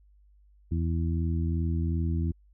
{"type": "harmonic tone", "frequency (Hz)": 82.7, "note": "E2", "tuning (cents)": 6, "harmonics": [1, 2, 3, 4], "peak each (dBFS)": [-26, -32, -36, -38], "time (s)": [0.71, 2.32], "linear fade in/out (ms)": 10, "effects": ["added 50 Hz sine -56 dBFS peak until 2.53 s"]}